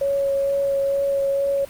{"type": "tone with vibrato", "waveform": "sine", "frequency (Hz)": 554.4, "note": "C#5", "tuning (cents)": 0, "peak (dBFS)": -18, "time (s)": [0.01, 1.65], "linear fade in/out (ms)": 5, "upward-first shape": "sine", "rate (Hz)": 2.2, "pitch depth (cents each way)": 10, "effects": ["pink hiss -43 dBFS RMS until 1.69 s", "Opus 32 kbps"]}